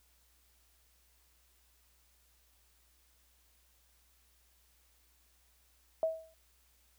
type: tone with exponential decay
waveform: sine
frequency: 645 Hz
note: E5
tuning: 38 cents flat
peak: -25 dBFS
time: 6.03-6.34 s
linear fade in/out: 1 ms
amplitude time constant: 66 ms
effects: added 60 Hz sine -70 dBFS peak until 6.98 s + white hiss -70 dBFS RMS until 6.98 s